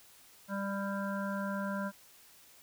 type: harmonic tone with a mistuned harmonic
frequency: 197.8 Hz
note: G3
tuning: 16 cents sharp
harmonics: 1 / 3 / 5 / 7 / 8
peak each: -35 / -40 / -42 / -43 / -44 dBFS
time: 0.48-1.92 s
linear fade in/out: 50 ms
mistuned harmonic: 5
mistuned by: +15 cents
effects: white hiss -59 dBFS RMS until 2.62 s